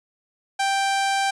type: tone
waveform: sawtooth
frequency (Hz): 785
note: G5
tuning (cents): +2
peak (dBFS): -16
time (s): 0.59-1.31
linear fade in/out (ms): 10
effects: resampled to 22050 Hz